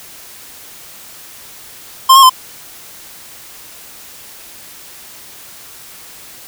square tone with pitch steps, 1053 / 1081 / 1032 Hz, C6 / C#6 / C6, +11 / -44 / -24 cents, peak -3 dBFS, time 2.09-2.297 s, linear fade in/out 10 ms, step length 69 ms, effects white hiss -36 dBFS RMS until 6.47 s

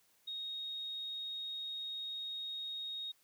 sine tone, 3739 Hz, A#7, 4 cents sharp, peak -39 dBFS, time 0.27-3.12 s, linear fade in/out 10 ms, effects white hiss -71 dBFS RMS until 3.23 s + high-pass 80 Hz 12 dB/octave

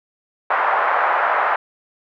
pink band-pass noise, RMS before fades -18 dBFS, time 0.5-1.56 s, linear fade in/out 5 ms, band 700 to 1600 Hz, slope 24 dB/octave, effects none

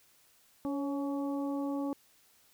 harmonic tone with a mistuned harmonic, 281.9 Hz, C#4, 29 cents sharp, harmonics 1 / 2 / 3 / 4, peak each -32 / -40 / -44 / -47 dBFS, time 0.65-1.93 s, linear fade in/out 0 ms, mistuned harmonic 2, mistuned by -37 cents, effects white hiss -65 dBFS RMS until 2.53 s

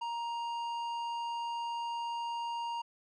sine tone with tanh clipping, 937 Hz, A#5, 9 cents sharp, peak -36 dBFS, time 0.01-2.82 s, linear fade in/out 10 ms, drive 11 dB, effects none

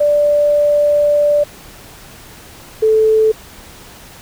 sine tone pair in turn, 587 / 437.5 Hz, D5 / A4, -1 / -10 cents, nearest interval perfect fourth, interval 509 cents, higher first, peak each -9 / -8 dBFS, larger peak second, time 0-1.44 / 2.82-3.32 s, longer first, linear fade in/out 10 ms, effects pink hiss -38 dBFS RMS until 4.21 s

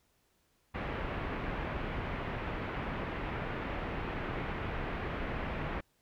pink low-pass noise, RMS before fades -37 dBFS, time 0.74-5.81 s, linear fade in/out 10 ms, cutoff 2500 Hz, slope 24 dB/octave, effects pink hiss -73 dBFS RMS until 6.01 s

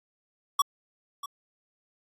square tone with echo, 1127 Hz, C#6, 28 cents sharp, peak -20 dBFS, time 0.59-0.62 s, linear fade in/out 5 ms, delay 640 ms, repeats 1, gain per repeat -15 dB, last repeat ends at 1.26 s, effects AAC 64 kbps

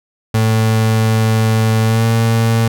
35% pulse tone with pitch glide, 110.9 to 113.89 Hz, A2 to A#2, +14 to -40 cents, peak -9 dBFS, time 0.34-2.68 s, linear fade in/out 5 ms, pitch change +46 cents, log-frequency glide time 1.83-2.05 s, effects none

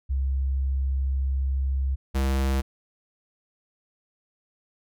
sine / square tone pair in turn, 67 / 67 Hz, C2 / C2, +42 / +42 cents, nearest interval unison, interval 0 cents, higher neither, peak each -22 dBFS, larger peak neither, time 0.09-1.96 / 2.14-2.62 s, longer first, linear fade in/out 20 ms, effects none

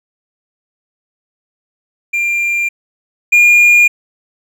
triangle tone pair in turn, 2386 / 2421 Hz, D7 / D#7, +27 / -48 cents, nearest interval unison, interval 25 cents, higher second, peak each -11 / -3 dBFS, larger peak second, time 2.13-2.69 / 3.32-3.88 s, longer neither, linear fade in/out 10 ms, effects none

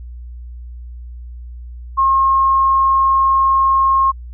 sine tone, 1075 Hz, C6, 47 cents sharp, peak -10 dBFS, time 1.97-4.12 s, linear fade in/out 20 ms, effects added 60 Hz sine -29 dBFS peak until 4.33 s

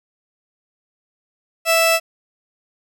sawtooth tone pair together, 659.3 / 1318.6 Hz, E5 / E6, 0 / 0 cents, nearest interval octave, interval 1200 cents, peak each -11 dBFS, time 1.65-2 s, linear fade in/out 50 ms, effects none

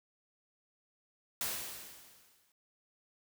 white noise with exponential decay, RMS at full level -34 dBFS, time 1.41-2.52 s, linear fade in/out 2 ms, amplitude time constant 240 ms, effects none

